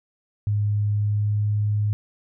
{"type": "tone with pitch glide", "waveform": "sine", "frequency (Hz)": [103.83, 104.61], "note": ["G#2", "G#2"], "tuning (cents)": [0, 13], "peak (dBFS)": -19, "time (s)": [0.47, 1.93], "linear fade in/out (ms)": 0, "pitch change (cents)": 13, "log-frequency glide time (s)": [0.91, 1.45], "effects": []}